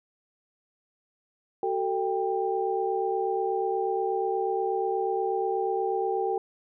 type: tone cluster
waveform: sine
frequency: 377.8 / 446.1 / 791 Hz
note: F#4 / A4 / G5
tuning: +36 / +24 / +15 cents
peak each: -29 dBFS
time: 1.63-6.38 s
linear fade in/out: 2 ms
effects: none